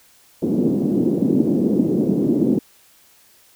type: band-pass noise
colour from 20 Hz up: pink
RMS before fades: -18 dBFS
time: 0.42-2.59 s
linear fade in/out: 5 ms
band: 200 to 350 Hz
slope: 24 dB/octave
effects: white hiss -53 dBFS RMS until 3.55 s